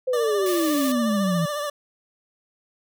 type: exponential sweep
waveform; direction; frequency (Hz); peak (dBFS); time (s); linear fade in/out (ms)
sine; down; 523.3 to 159.6; -20; 0.07-1.46; 10
type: tone with vibrato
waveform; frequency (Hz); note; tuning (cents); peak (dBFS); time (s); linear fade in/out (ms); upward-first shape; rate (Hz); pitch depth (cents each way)
25% pulse; 587.3; D5; 0; -22; 0.13-1.7; 5; triangle; 14; 49
type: high-pass noise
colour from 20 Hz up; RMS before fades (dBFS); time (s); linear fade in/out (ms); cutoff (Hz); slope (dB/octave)
white; -33; 0.46-0.92; 2; 1800; 96
effects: none